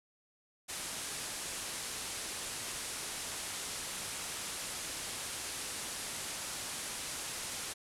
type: low-pass noise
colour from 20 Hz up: white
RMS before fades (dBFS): -41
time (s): 0.68-7.74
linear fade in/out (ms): 20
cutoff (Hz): 11000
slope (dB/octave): 48
effects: none